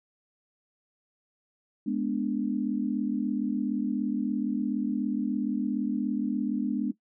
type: chord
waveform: sine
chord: G# diminished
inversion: none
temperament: equal with one note detuned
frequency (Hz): 209.8 / 246.9 / 293.7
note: G#3 / B3 / D4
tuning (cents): +18 / 0 / 0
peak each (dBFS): -30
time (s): 1.86-6.92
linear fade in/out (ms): 10
effects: noise-tail reverb RT60 0.1 s tail -17 dB re dry